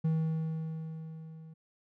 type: tone with level ramp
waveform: triangle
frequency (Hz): 160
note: D#3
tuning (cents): +49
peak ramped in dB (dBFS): -23 to -45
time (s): 0.04-1.54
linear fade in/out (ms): 10
effects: none